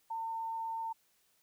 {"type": "tone", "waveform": "sine", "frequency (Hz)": 904, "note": "A5", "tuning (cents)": 47, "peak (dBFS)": -35, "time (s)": [0.1, 0.93], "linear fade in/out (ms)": 10, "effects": ["white hiss -72 dBFS RMS until 1.42 s"]}